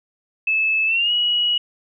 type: tone with pitch glide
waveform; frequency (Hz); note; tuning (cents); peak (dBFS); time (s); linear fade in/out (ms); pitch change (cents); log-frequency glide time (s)
sine; 2610 to 2913; E7 to F#7; -18 to -28; -16; 0.47-1.58; 5; +190; 0.86-1.12
effects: none